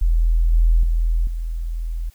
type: tone with level steps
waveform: sine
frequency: 41.3 Hz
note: E1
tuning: 4 cents sharp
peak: -13 / -11 / -15 / -22 dBFS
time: 0.01-2.1 s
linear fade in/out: 10 ms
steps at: 0.53 / 0.83 / 1.27 s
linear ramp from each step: 2 ms
effects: white hiss -56 dBFS RMS until 2.14 s